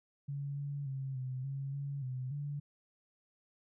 sine tone with pitch steps, 141.2 / 142.4 / 134.5 / 129 / 137.2 / 140.6 / 128.4 / 144.3 Hz, C#3 / C#3 / C3 / C3 / C#3 / C#3 / C3 / D3, +32 / +47 / +48 / -24 / -17 / +25 / -32 / -30 cents, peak -36 dBFS, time 0.28-2.6 s, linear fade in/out 10 ms, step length 290 ms, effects none

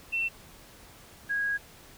sine tone pair in turn, 2695 / 1646.8 Hz, E7 / G#6, +38 / -15 cents, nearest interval major sixth, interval 853 cents, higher first, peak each -26 dBFS, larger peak neither, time 0.12-0.29 / 1.29-1.58 s, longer second, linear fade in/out 20 ms, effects pink hiss -52 dBFS RMS until 1.97 s

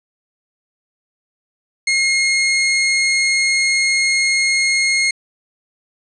sawtooth tone, 2149 Hz, C7, 46 cents sharp, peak -10 dBFS, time 1.87-5.11 s, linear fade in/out 5 ms, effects resampled to 22050 Hz + 7-bit

